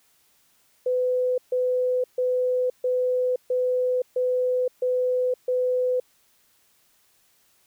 sine tone bursts, 503 Hz, B4, 32 cents sharp, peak -20 dBFS, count 8, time 0.86-6 s, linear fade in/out 5 ms, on 520 ms, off 140 ms, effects white hiss -63 dBFS RMS until 7.66 s

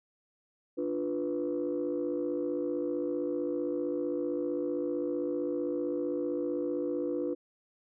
sine chord, B diminished, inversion first, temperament equal, 293.7 / 349.2 / 493.9 Hz, D4 / F4 / B4, 0 / 0 / 0 cents, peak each -33 dBFS, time 0.77-7.35 s, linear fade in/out 20 ms, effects tanh soft clip ceiling -23 dBFS

